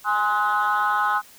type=chord; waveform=sine; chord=Ab dominant seventh; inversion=none; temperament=equal with one note detuned; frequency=830.6 / 1046.5 / 1270.7 / 1480 Hz; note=Ab5 / C6 / Eb6 / Gb6; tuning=0 / 0 / +36 / 0 cents; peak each=-23 / -24 / -22 / -24 dBFS; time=0.04-1.22 s; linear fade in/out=50 ms; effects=tanh soft clip ceiling -13 dBFS + white hiss -49 dBFS RMS until 1.38 s